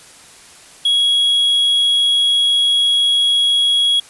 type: tone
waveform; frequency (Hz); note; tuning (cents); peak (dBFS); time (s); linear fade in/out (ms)
triangle; 3322; G#7; 0; -10; 0.85-4; 5
effects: white hiss -42 dBFS RMS until 4.09 s + resampled to 24000 Hz